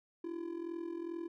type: tone with amplitude modulation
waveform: triangle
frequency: 337.8 Hz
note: E4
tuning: 42 cents sharp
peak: -33 dBFS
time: 0.24-1.28 s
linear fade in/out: 5 ms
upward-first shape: sine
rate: 42.4 Hz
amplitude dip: 75%
effects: none